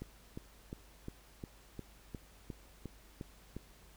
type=click train; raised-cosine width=3 ms; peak=-29 dBFS; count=11; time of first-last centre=0.02-3.566 s; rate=2.82 Hz; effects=added 50 Hz sine -60 dBFS peak until 3.96 s + pink hiss -62 dBFS RMS until 3.96 s